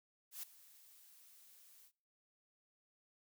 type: noise with ADSR envelope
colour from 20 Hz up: blue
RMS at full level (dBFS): -44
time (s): 0.31-1.92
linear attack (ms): 120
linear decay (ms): 6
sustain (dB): -19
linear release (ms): 70
effects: noise-tail reverb RT60 0.6 s tail -26 dB re dry